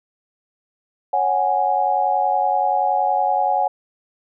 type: chord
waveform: sine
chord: C# suspended fourth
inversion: none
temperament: equal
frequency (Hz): 554.4 / 740 / 830.6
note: C#5 / F#5 / G#5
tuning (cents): 0 / 0 / 0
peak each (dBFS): -25 / -19 / -19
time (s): 1.13-3.68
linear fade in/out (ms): 5
effects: none